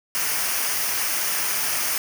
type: noise with comb filter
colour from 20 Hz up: white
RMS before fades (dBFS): -24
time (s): 0.15-1.98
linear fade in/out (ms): 0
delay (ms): 0.26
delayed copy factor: -0.55
effects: none